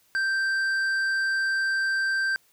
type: tone with tanh clipping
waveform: sine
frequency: 1567 Hz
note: G6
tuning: 1 cent flat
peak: -24 dBFS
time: 0.15-2.36 s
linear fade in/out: 0 ms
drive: 8 dB
effects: white hiss -63 dBFS RMS until 2.52 s